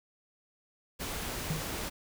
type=noise; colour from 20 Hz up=pink; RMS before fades=-37 dBFS; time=0.99-1.9 s; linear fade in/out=20 ms
type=tone with exponential decay; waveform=triangle; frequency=155.4 Hz; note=D#3; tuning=2 cents flat; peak=-26 dBFS; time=1.5-1.76 s; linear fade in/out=5 ms; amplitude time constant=55 ms
effects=none